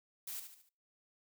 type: noise with echo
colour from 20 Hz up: blue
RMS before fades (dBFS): -43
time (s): 0.27-0.4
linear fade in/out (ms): 5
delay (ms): 73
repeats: 4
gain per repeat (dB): -7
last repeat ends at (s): 0.692
effects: noise-tail reverb RT60 0.4 s tail -24 dB re dry